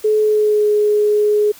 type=tone with pitch glide; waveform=sine; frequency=428.5 to 419.2 Hz; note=A4 to G#4; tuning=-46 to +16 cents; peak=-11 dBFS; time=0.04-1.52 s; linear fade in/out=10 ms; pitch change=-38 cents; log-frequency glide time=0.2-0.69 s; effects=white hiss -42 dBFS RMS until 1.59 s